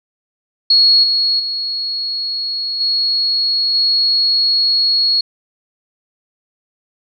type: tone with level steps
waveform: sine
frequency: 4329 Hz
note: C#8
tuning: 42 cents flat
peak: -7 / -12 / -18 / -13 / -11 dBFS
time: 0.7-5.21 s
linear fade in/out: 5 ms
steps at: 1.03 / 1.39 / 2.8 / 3.74 s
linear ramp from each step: 10 ms
effects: none